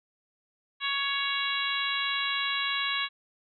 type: harmonic tone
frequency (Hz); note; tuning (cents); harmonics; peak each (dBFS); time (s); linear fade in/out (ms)
557; C#5; +8; 2 / 3 / 4 / 5 / 6 / 7; -34 / -34 / -34 / -34 / -34 / -34; 0.8-3.09; 50
effects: none